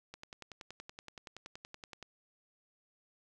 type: click train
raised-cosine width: 0.2 ms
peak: -29 dBFS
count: 21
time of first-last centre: 0.14-2.027 s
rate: 10.6 Hz
effects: none